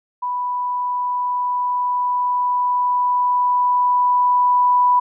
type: tone with level ramp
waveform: sine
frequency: 987.8 Hz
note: B5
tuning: in tune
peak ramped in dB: -20 to -11 dBFS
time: 0.22-5 s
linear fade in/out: 10 ms
effects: none